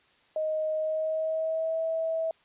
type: tone with pitch glide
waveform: sine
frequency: 624 to 649.4 Hz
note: D#5 to E5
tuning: +5 to -26 cents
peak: -26 dBFS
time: 0.36-2.31 s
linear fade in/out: 2 ms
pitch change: +69 cents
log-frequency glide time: 0.76-1.8 s
effects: white hiss -63 dBFS RMS until 2.44 s + resampled to 8000 Hz